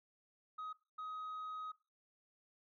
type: tone bursts at uneven times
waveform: sine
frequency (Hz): 1260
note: D#6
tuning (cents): +21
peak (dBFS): -40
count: 2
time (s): 0.58-0.73 / 0.98-1.72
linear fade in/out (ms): 10
effects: noise-tail reverb RT60 0.3 s tail -20 dB re dry + tanh soft clip ceiling -41 dBFS